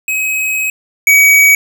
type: tone pair in turn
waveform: square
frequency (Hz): 2543 / 2266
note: D#7 / C#7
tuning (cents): +37 / +37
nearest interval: major second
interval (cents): 200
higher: first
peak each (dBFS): -14 / -5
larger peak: second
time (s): 0.08-0.7 / 1.07-1.55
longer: first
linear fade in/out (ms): 2
effects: none

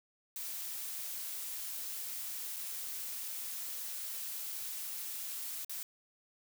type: noise with dropouts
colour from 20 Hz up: blue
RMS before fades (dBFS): -41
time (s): 0.36-5.83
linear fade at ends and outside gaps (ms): 1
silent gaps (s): 2.562-2.566 / 5.647-5.695
effects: none

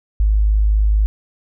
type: tone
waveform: sine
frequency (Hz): 52.2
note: G#1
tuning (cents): +10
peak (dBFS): -11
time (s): 0.2-1.06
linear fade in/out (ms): 0
effects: none

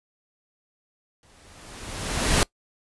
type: noise with exponential growth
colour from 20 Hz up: pink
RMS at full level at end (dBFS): -18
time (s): 1.23-2.43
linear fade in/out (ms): 1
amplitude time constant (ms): 260
effects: noise-tail reverb RT60 0.1 s tail -23 dB re dry + resampled to 24000 Hz

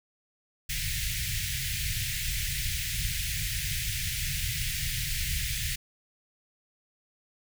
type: band-stop noise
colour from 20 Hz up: pink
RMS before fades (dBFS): -31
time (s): 0.69-5.76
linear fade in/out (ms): 10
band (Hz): 150 to 1800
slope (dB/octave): 48
effects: none

